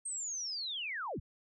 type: linear sweep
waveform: sine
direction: down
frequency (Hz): 8490 to 31.74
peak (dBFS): -36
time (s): 0.05-1.2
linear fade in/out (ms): 10
effects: none